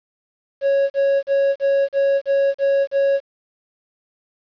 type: tone bursts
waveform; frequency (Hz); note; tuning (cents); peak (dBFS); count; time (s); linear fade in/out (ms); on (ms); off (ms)
triangle; 553; C#5; -4; -12; 8; 0.61-3.203; 50; 290; 39
effects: resampled to 11025 Hz + 8-bit